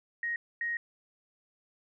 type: tone bursts at uneven times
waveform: sine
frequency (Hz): 1875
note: A#6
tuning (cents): +10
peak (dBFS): -30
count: 2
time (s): 0.23-0.36 / 0.61-0.77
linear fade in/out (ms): 2
effects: none